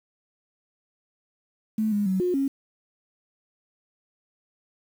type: tone with pitch steps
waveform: sine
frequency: 217.5 / 205.4 / 188.4 / 359.5 / 273.5 Hz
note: A3 / G#3 / F#3 / F#4 / C#4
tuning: -20 / -19 / +32 / -50 / -23 cents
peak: -21 dBFS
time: 1.78-2.48 s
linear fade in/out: 5 ms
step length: 140 ms
effects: 8-bit